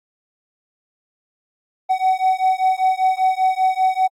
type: beating tone pair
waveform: triangle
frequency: 750 / 755.1 Hz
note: F#5 / F#5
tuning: +23 / +35 cents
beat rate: 5.1 Hz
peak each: -16 dBFS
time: 1.89-4.08 s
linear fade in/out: 20 ms
effects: AAC 64 kbps